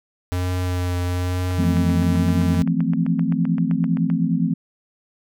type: tone with vibrato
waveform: square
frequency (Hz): 89.9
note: F#2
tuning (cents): -49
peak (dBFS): -21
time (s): 0.32-2.62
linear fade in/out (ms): 0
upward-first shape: triangle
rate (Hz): 1.1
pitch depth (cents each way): 20
type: click train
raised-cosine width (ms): 0.5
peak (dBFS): -20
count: 21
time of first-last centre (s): 1.51-4.101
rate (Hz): 7.72
type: chord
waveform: sine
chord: F major seventh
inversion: third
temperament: equal with one note detuned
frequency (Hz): 164.81 / 174.61 / 220 / 258.6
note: E3 / F3 / A3 / C4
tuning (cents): 0 / 0 / 0 / -20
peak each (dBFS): -22 / -22 / -24 / -23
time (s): 1.58-4.54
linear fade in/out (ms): 10
effects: none